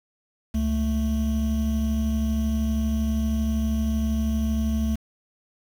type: tone pair together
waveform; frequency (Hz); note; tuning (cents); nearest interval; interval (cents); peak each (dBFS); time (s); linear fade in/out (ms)
triangle; 69.2 / 220.3; C#2 / A3; -2 / +2; octave + minor sixth; 2004; -22; 0.54-4.96; 10
effects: 7-bit